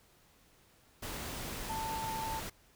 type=tone in noise; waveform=sine; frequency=889 Hz; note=A5; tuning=18 cents sharp; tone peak=-36 dBFS; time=1.69-2.4 s; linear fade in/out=10 ms; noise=pink; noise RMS=-41 dBFS; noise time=1.02-2.5 s; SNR=+2 dB; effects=pink hiss -65 dBFS RMS until 2.75 s

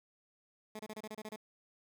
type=tone bursts; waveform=15% pulse; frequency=215.2 Hz; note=A3; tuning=38 cents flat; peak=-36 dBFS; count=9; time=0.75-1.361 s; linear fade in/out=5 ms; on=43 ms; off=28 ms; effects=none

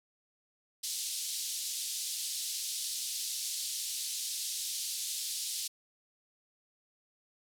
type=band-pass noise; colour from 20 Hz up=pink; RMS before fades=-37 dBFS; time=0.83-5.68 s; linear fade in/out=10 ms; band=3800 to 12000 Hz; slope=24 dB/octave; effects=none

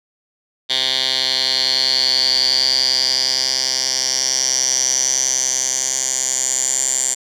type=tone with band-pass filter sweep; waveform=10% pulse; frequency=130.6 Hz; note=C3; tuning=3 cents flat; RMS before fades=-18 dBFS; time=0.69-7.15 s; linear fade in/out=20 ms; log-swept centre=3800 to 7400 Hz; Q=9.9; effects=none

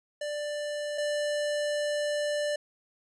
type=tone pair in turn; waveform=square; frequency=590 / 590 Hz; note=D5 / D5; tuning=+8 / +8 cents; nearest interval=unison; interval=0 cents; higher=neither; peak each=-32 / -28 dBFS; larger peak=second; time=0.21-0.98 / 0.98-2.56 s; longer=second; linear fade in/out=5 ms; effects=resampled to 22050 Hz

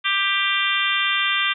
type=harmonic tone; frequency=394.7 Hz; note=G4; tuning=12 cents sharp; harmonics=3 / 4 / 5 / 6 / 7 / 8 / 9; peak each=-26 / -26 / -26 / -26 / -26 / -26 / -26 dBFS; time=0.04-1.54 s; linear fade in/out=20 ms; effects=none

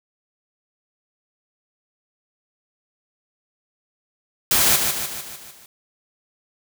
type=noise with echo; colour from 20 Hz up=white; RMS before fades=-17 dBFS; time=4.51-4.76 s; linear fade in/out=2 ms; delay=150 ms; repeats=6; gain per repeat=-5 dB; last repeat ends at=5.66 s; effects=none

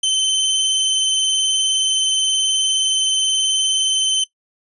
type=tone with vibrato; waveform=sawtooth; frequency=3080 Hz; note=G7; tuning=31 cents flat; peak=-12 dBFS; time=0.03-4.24 s; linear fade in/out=5 ms; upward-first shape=triangle; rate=19 Hz; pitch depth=20 cents each way; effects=noise-tail reverb RT60 0.1 s tail -17 dB re dry + resampled to 24000 Hz

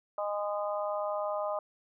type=harmonic tone; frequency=205.5 Hz; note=G#3; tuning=18 cents flat; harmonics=3 / 4 / 5 / 6; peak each=-32 / -38 / -39 / -39 dBFS; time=0.18-1.59 s; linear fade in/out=2 ms; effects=none

